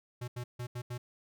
square tone bursts at uneven times, 122.2 Hz, B2, 18 cents flat, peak -37 dBFS, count 5, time 0.21-0.28 / 0.36-0.44 / 0.59-0.67 / 0.75-0.82 / 0.9-0.98 s, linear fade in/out 10 ms, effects none

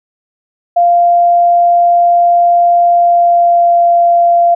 sine tone with pitch glide, 695 to 690.2 Hz, F5 to F5, -9 to -21 cents, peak -5 dBFS, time 0.76-4.55 s, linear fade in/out 10 ms, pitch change -12 cents, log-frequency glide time 2.88-3.82 s, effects none

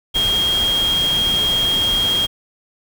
sine tone in noise, 3243 Hz, G#7, 42 cents flat, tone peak -15 dBFS, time 0.14-2.27 s, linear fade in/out 20 ms, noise pink, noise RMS -26 dBFS, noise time 0.14-2.27 s, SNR +8 dB, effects none

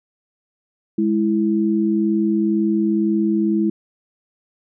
sine tone pair together, 207.7 / 329.7 Hz, G#3 / E4, 0 / 0 cents, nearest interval minor sixth, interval 800 cents, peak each -18 dBFS, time 0.98-3.7 s, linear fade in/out 5 ms, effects none

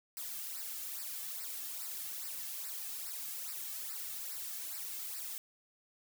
blue noise with flanger, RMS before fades -42 dBFS, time 0.17-5.38 s, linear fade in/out 0 ms, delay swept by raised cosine 0.3 to 2.1 ms, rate 2.4 Hz, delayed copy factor -0.8, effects none

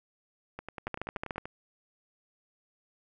two click trains, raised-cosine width 0.5 ms, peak -24 / -18 dBFS, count 10 / 8, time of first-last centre 0.59-1.455 / 0.87-1.381 s, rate 10.4 / 13.7 Hz, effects none

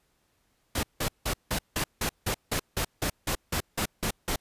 pink noise bursts, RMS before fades -28 dBFS, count 15, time 0.75-4.36 s, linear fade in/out 5 ms, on 82 ms, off 170 ms, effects pink hiss -71 dBFS RMS until 4.4 s + resampled to 32000 Hz

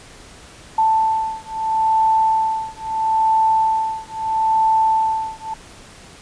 sine beating tone pair, 883 / 883.76 Hz, A5 / A5, +6 / +7 cents, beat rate 0.76 Hz, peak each -18 dBFS, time 0.78-5.54 s, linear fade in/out 5 ms, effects pink hiss -42 dBFS RMS until 6.21 s + resampled to 22050 Hz

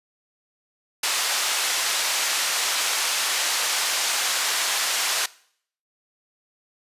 white band-pass noise, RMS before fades -24 dBFS, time 1.03-5.26 s, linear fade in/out 5 ms, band 720 to 7100 Hz, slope 12 dB/octave, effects noise-tail reverb RT60 0.6 s tail -21 dB re dry + resampled to 32000 Hz

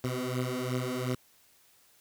15% pulse beating tone pair, 125 / 127.8 Hz, B2 / C3, +21 / -40 cents, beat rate 2.8 Hz, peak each -27 dBFS, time 0.04-1.15 s, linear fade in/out 2 ms, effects white hiss -63 dBFS RMS until 2 s

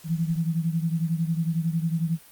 sine beating tone pair, 161.9 / 172.9 Hz, E3 / F3, -31 / -17 cents, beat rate 11 Hz, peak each -24 / -28 dBFS, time 0.04-2.19 s, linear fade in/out 50 ms, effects white hiss -51 dBFS RMS until 2.31 s + Opus 48 kbps

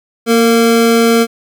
square tone pair together, 232.4 / 457.9 Hz, A#3 / A#4, -5 / -31 cents, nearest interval octave, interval 1174 cents, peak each -11 dBFS, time 0.26-1.27 s, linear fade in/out 50 ms, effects none

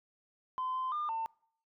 sine tone with pitch steps, 1026 / 1033 / 1205 / 900 Hz, C6 / C6 / D6 / A5, -34 / -22 / +44 / +39 cents, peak -31 dBFS, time 0.58-1.26 s, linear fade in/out 0 ms, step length 170 ms, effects noise-tail reverb RT60 0.6 s tail -25 dB re dry + tanh soft clip ceiling -29 dBFS

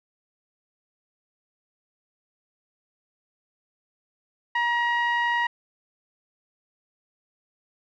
sawtooth tone with low-pass filter, 951 Hz, A#5, 34 cents sharp, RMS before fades -24 dBFS, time 4.55-5.47 s, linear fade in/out 5 ms, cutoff 2100 Hz, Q 2.5, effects none

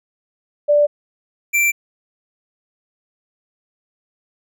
sine / square tone pair in turn, 587.3 / 2349 Hz, D5 / D7, 0 / 0 cents, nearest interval 2 octaves, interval 2400 cents, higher second, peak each -10 / -14 dBFS, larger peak first, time 0.68-0.87 / 1.53-1.72 s, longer neither, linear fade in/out 20 ms, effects none

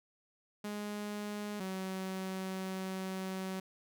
sawtooth tone pair in turn, 207.7 / 188.96 Hz, G#3 / F#3, 0 / +37 cents, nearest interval major second, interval 163 cents, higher first, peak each -34 / -33 dBFS, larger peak second, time 0.64-1.6 / 1.6-3.6 s, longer second, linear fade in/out 5 ms, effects none

